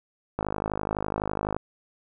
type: click train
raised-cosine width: 1 ms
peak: -13 dBFS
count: 62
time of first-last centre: 0.39-1.565 s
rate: 51.9 Hz
effects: none